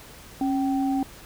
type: tone pair together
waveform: sine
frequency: 273.3 / 773 Hz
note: C#4 / G5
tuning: -24 / -24 cents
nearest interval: octave + tritone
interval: 1800 cents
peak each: -22 / -29 dBFS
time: 0.41-1.03 s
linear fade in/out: 2 ms
effects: added 50 Hz sine -52 dBFS peak until 1.25 s + pink hiss -46 dBFS RMS until 1.25 s